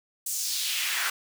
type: noise with high-pass filter sweep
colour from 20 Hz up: pink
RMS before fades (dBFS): -29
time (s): 0.26-1.1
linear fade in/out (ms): 5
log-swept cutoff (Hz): 8400 to 1300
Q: 1.9
effects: none